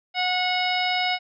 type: harmonic tone with a mistuned harmonic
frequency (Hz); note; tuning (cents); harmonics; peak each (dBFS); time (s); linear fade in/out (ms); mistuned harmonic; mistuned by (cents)
730; F#5; -24; 1 / 2 / 3 / 4 / 5 / 6 / 7; -25 / -33 / -26 / -30 / -31 / -39 / -32; 0.14-1.19; 50; 5; +63
effects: none